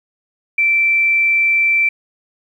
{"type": "tone", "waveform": "sine", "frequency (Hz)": 2338, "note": "D7", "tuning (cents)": -8, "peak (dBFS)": -11, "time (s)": [0.58, 1.89], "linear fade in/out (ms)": 5, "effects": ["8-bit"]}